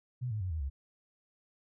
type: tone with pitch steps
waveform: sine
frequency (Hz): 124.6 / 107.22 / 92.27 / 79.41 / 68.33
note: B2 / A2 / F#2 / D#2 / C#2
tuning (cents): +16 / -44 / -4 / +36 / -24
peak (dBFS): -32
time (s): 0.21-0.7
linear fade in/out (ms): 20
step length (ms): 98
effects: none